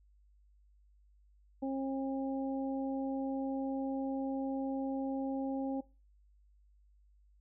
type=harmonic tone; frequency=269.3 Hz; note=C#4; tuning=50 cents flat; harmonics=1 / 2 / 3; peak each=-34 / -40 / -44 dBFS; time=1.62-5.81 s; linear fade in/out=10 ms; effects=noise-tail reverb RT60 0.3 s tail -21 dB re dry + added 50 Hz sine -62 dBFS peak until 7.4 s